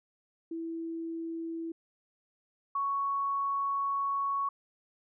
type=tone pair in turn; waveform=sine; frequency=329.6 / 1111.8 Hz; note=E4 / C#6; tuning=0 / +5 cents; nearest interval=octave + major sixth; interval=2105 cents; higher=second; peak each=-34 / -28 dBFS; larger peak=second; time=0.51-1.72 / 2.75-4.49 s; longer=second; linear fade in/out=5 ms; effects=none